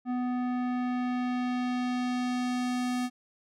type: tone with low-pass filter sweep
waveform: square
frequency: 248.6 Hz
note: B3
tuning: 12 cents sharp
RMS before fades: -30 dBFS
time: 0.05-3.1 s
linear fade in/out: 50 ms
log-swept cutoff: 1100 to 11000 Hz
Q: 0.74
effects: none